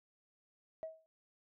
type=tone with exponential decay; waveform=sine; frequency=641 Hz; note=E5; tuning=49 cents flat; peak=-36 dBFS; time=0.83-1.06 s; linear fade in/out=0 ms; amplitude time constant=50 ms; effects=tanh soft clip ceiling -34 dBFS